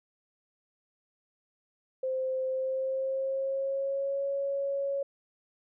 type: tone with pitch glide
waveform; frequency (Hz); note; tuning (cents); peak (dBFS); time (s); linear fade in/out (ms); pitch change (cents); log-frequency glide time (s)
sine; 521 to 555.2; C5 to C#5; -7 to +3; -28; 2.03-5.03; 5; +110; 2.47-4.25
effects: none